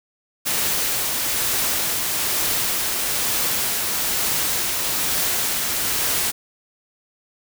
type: noise with tremolo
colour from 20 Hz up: white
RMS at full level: -21 dBFS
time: 0.45-6.32 s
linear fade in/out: 20 ms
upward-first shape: triangle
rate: 1.1 Hz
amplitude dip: 25%
effects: none